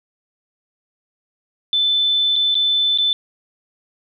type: tone with dropouts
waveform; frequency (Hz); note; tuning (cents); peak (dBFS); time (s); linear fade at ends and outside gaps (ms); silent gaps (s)
sine; 3520; A7; 0; -14; 1.73-3.13; 1; 2.358-2.362 / 2.544-2.552 / 2.976-2.985
effects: none